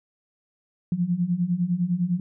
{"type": "beating tone pair", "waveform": "sine", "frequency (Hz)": [170, 179.9], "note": ["F3", "F#3"], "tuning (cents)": [-46, -48], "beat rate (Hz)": 9.9, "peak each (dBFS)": [-26, -23], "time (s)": [0.92, 2.2], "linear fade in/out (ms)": 2, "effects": []}